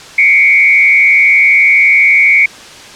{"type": "tone with frequency modulation", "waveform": "sine", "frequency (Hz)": 2230, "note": "C#7", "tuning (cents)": 10, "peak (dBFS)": -4, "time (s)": [0.18, 2.46], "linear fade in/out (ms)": 5, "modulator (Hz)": 112, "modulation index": 0.95, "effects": ["white hiss -32 dBFS RMS until 2.95 s", "low-pass 6000 Hz 12 dB/octave"]}